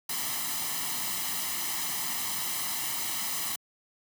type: noise with comb filter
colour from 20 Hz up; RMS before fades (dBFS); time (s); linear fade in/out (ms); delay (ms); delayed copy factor
white; -32; 0.09-3.56; 5; 0.99; +0.7
effects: high-pass 150 Hz 12 dB/octave